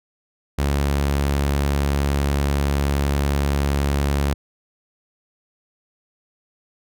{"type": "tone", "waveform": "sawtooth", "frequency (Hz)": 70.6, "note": "C#2", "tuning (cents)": 32, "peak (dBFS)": -14, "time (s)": [0.58, 4.34], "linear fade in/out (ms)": 10, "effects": []}